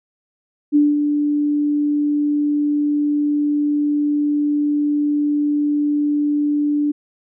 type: tone with ADSR envelope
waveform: sine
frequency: 293.7 Hz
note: D4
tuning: in tune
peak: -9 dBFS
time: 0.72-6.92 s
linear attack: 36 ms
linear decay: 200 ms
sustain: -6 dB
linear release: 12 ms
effects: none